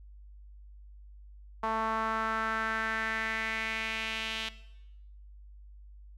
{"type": "tone with band-pass filter sweep", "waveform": "sawtooth", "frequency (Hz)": 221.8, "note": "A3", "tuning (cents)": 14, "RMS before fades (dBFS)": -33, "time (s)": [1.63, 4.49], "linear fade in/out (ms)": 5, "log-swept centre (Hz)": [1000, 3100], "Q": 3, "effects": ["noise-tail reverb RT60 0.9 s tail -17 dB re dry", "added 50 Hz sine -48 dBFS peak until 6.17 s"]}